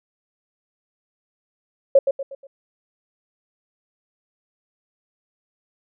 sine tone with echo, 547 Hz, C#5, 23 cents flat, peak -8 dBFS, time 1.95-1.99 s, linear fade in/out 5 ms, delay 120 ms, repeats 4, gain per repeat -8 dB, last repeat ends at 2.47 s, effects none

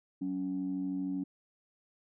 sine tone pair together, 186.7 / 279.7 Hz, F#3 / C#4, +16 / +16 cents, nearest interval perfect fifth, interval 700 cents, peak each -37 / -32 dBFS, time 0.21-1.24 s, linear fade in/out 10 ms, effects tanh soft clip ceiling -26 dBFS

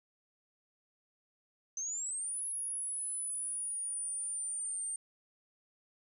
sine exponential two-way sweep, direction up then down, 6160 to 10548 to 8780 Hz, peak -35 dBFS, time 1.77-4.96 s, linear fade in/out 2 ms, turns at 2.45 s, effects none

